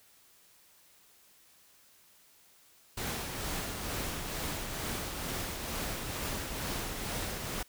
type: noise with tremolo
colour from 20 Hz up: pink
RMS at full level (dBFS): -35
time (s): 2.97-7.63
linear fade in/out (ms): 5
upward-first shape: triangle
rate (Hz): 2.2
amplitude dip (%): 40
effects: white hiss -62 dBFS RMS until 7.68 s

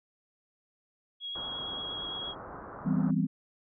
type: tone with vibrato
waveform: sine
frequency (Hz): 3308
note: G#7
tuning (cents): -8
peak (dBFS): -35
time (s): 1.2-2.35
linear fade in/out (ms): 50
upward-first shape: sine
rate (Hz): 8.7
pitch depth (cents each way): 9
type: low-pass noise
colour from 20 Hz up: white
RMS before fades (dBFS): -44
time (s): 1.35-3.11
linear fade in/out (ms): 5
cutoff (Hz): 1400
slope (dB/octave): 48
type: chord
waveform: sine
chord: C major seventh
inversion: first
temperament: equal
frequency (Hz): 164.81 / 196 / 246.9 / 261.6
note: E3 / G3 / B3 / C4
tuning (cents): 0 / 0 / 0 / 0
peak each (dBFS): -29 / -29 / -32 / -32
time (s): 2.85-3.27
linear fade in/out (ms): 20
effects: none

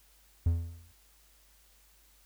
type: tone with exponential decay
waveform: triangle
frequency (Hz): 84.1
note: E2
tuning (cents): +35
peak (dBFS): -19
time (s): 0.46-0.92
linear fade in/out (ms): 5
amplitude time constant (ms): 100
effects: added 50 Hz sine -64 dBFS peak until 2.25 s + white hiss -64 dBFS RMS until 2.25 s

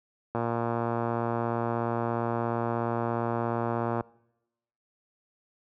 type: click train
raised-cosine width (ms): 1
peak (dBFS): -15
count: 429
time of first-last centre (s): 0.35-4.008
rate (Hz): 117
effects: noise-tail reverb RT60 0.9 s tail -24 dB re dry + high-pass 60 Hz 12 dB/octave

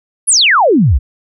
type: exponential sweep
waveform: sine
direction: down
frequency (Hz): 11175 to 52.7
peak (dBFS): -6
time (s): 0.27-0.99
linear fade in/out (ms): 20
effects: none

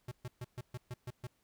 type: tone bursts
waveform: square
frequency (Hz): 123.47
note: B2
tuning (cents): 0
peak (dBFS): -40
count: 8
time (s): 0.08-1.27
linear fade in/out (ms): 5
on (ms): 35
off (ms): 130
effects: pink hiss -75 dBFS RMS until 1.43 s

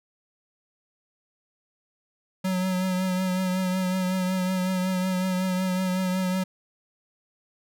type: tone with vibrato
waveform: square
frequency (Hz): 185.2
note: F#3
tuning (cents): +2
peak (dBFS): -24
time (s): 2.44-6.44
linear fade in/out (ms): 10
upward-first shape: triangle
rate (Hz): 5.4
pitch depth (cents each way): 36
effects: none

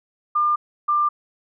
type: tone pair in turn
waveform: sine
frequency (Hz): 1200 / 1191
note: D6 / D6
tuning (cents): +37 / +24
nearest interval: unison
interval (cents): 13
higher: first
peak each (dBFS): -16 / -16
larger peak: neither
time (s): 0.35-0.56 / 0.88-1.09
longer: neither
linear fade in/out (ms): 10
effects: none

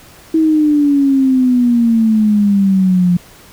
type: exponential sweep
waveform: sine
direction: down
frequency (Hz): 322.9 to 174.61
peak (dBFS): -8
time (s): 0.34-3.17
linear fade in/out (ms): 5
effects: pink hiss -41 dBFS RMS until 3.52 s

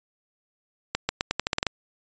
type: accelerating click train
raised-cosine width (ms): 0.2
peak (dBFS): -6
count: 10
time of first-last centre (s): 0.95-1.667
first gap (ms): 140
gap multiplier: 0.85
effects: resampled to 16000 Hz

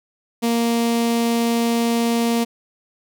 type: tone with notch filter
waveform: sawtooth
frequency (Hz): 233.1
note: A#3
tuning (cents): 0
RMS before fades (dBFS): -19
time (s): 0.42-2.45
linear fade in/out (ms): 20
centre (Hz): 1500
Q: 1.6
effects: none

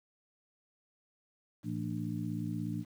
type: harmonic tone with a mistuned harmonic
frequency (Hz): 56.7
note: A#1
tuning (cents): -47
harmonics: 2 / 3 / 4 / 5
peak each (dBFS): -39 / -38 / -40 / -40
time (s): 1.63-2.85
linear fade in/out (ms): 50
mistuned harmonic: 5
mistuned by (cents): +86
effects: 10-bit

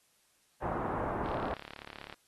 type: low-pass noise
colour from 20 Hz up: white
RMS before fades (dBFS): -35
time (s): 0.62-1.54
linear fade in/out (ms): 2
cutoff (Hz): 1100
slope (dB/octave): 24
type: click train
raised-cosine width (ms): 0.3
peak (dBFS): -28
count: 32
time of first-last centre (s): 1.26-2.126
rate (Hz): 35.8
effects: white hiss -70 dBFS RMS until 2.27 s + AAC 32 kbps

